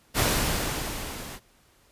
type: noise with level ramp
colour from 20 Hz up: pink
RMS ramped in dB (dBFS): -21 to -40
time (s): 0.14-1.4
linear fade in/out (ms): 50
effects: pink hiss -61 dBFS RMS until 1.91 s + resampled to 32000 Hz